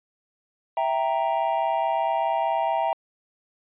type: chord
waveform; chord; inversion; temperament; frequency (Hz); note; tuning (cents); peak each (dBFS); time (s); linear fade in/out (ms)
triangle; E diminished; none; equal; 659.3 / 784 / 932.3; E5 / G5 / Bb5; 0 / 0 / 0; -24; 0.77-2.93; 2
effects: resampled to 8000 Hz